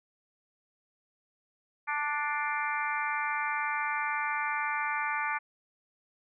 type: harmonic tone with a mistuned harmonic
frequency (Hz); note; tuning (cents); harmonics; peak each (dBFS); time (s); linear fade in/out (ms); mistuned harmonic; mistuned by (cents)
294; D4; +2; 3 / 4 / 5 / 6 / 7 / 8; -34 / -35 / -36 / -37 / -37 / -38; 1.87-5.39; 20; 7; +35
effects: none